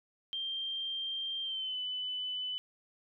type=tone with pitch glide; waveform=sine; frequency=3171 to 3002 Hz; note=G7 to F#7; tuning=+19 to +24 cents; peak=-34 dBFS; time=0.33-2.58 s; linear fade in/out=0 ms; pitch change=-95 cents; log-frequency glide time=1.43-1.78 s; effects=none